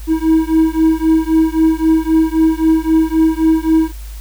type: beating tone pair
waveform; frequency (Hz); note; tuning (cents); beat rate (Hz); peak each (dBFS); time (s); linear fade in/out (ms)
triangle; 318.7 / 322.5; D#4 / E4; +42 / -38; 3.8; -11; 0.07-3.92; 50
effects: added 52 Hz sine -26 dBFS peak until 4.2 s + white hiss -41 dBFS RMS until 4.2 s